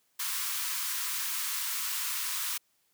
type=high-pass noise; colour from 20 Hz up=white; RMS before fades=-33 dBFS; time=0.19-2.58 s; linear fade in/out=10 ms; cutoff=930 Hz; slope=96 dB/octave; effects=white hiss -72 dBFS RMS until 2.93 s + high-pass 60 Hz 12 dB/octave